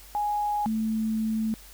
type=tone pair in turn; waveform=sine; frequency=830.6 / 220 Hz; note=G#5 / A3; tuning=0 / 0 cents; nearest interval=octave + major seventh; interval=2300 cents; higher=first; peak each=-24 / -24 dBFS; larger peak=neither; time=0.15-0.66 / 0.66-1.54 s; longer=second; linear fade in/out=0 ms; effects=added 48 Hz sine -49 dBFS peak until 1.73 s + white hiss -50 dBFS RMS until 1.73 s